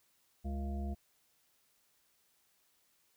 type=harmonic tone with a mistuned harmonic; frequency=69.3 Hz; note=C#2; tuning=in tune; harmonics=1 / 3 / 5 / 7 / 9 / 10; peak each=-36 / -42 / -50 / -58 / -58 / -49 dBFS; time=0.44-0.95 s; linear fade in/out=20 ms; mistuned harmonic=7; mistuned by=-39 cents; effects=white hiss -73 dBFS RMS until 3.16 s